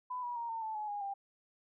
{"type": "tone with pitch steps", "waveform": "sine", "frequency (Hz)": [1000, 967.6, 936.3, 905.9, 876.6, 848.2, 820.7, 794.2], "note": ["B5", "B5", "A#5", "A#5", "A5", "G#5", "G#5", "G5"], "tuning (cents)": [21, -36, 7, -50, -7, 36, -21, 22], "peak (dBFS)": -36, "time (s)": [0.1, 1.14], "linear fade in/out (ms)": 10, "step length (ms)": 130, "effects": []}